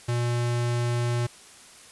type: tone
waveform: square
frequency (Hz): 120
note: B2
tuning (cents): -49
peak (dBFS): -24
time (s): 0.08-1.27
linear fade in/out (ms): 10
effects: white hiss -49 dBFS RMS until 1.91 s + resampled to 24000 Hz